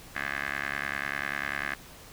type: tone with band-pass filter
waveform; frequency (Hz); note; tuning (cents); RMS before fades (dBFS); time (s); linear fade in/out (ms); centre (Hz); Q
15% pulse; 70.1; C#2; +20; -33; 0.15-1.75; 10; 1800; 4.5
effects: pink hiss -49 dBFS RMS until 2.12 s